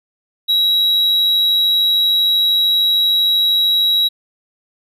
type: tone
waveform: triangle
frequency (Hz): 3869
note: B7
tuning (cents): -36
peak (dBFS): -10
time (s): 0.48-4.09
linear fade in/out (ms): 20
effects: resampled to 32000 Hz